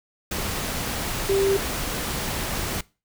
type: tone in noise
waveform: sine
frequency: 392 Hz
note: G4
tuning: in tune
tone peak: -18 dBFS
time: 1.29-1.57 s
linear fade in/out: 5 ms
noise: pink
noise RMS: -28 dBFS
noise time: 0.31-2.81 s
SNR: +7 dB
effects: noise-tail reverb RT60 0.3 s tail -22 dB re dry